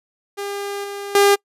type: tone with level steps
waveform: sawtooth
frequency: 402.3 Hz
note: G4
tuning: 45 cents sharp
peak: -21 / -24 / -7 dBFS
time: 0.37-1.36 s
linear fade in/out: 20 ms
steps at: 0.84 / 1.15 s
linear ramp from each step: 2 ms
effects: noise-tail reverb RT60 0.1 s tail -26 dB re dry + resampled to 32000 Hz